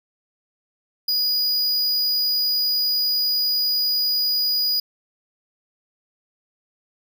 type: tone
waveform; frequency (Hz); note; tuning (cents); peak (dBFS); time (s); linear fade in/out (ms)
square; 4915; D#8; -22; -19; 1.08-4.8; 5
effects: 10-bit